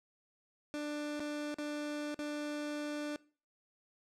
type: tone with dropouts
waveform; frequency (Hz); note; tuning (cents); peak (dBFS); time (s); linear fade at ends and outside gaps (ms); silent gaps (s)
30% pulse; 296.1; D4; +14; -34; 0.74-3.16; 0; 1.196-1.203 / 1.543-1.585 / 2.144-2.19
effects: noise-tail reverb RT60 0.4 s tail -21 dB re dry + low-pass 8000 Hz 12 dB/octave